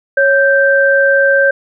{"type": "tone pair together", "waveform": "sine", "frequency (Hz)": [552.9, 1566], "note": ["C#5", "G6"], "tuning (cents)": [-5, -2], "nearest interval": "octave + tritone", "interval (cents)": 1803, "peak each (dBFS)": -10, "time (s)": [0.17, 1.51], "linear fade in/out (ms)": 5, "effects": []}